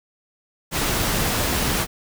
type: noise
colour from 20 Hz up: pink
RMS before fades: -22 dBFS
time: 0.71-1.87 s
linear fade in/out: 50 ms
effects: none